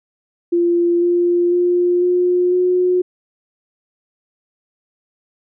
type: tone with pitch steps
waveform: sine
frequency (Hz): 345.2 / 349.4 / 353.7 / 358 / 362.4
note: F4 / F4 / F4 / F4 / F#4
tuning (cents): -20 / +1 / +22 / +43 / -36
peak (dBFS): -12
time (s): 0.52-3.02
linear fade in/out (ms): 10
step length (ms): 500
effects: none